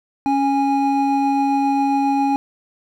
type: tone pair together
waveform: triangle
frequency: 277.2 / 824.2 Hz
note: C#4 / G#5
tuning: 0 / -13 cents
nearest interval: octave + perfect fifth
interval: 1887 cents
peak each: -16 dBFS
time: 0.26-2.36 s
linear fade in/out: 0 ms
effects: none